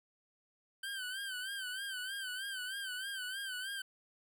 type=tone with vibrato; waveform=25% pulse; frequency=1544 Hz; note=G6; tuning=27 cents flat; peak=-35 dBFS; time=0.83-3.82 s; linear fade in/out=5 ms; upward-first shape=sine; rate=3.2 Hz; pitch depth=82 cents each way; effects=none